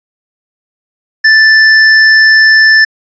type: tone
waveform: square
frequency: 1760 Hz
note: A6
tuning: in tune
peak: -3 dBFS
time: 1.24-2.85 s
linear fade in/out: 10 ms
effects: resampled to 16000 Hz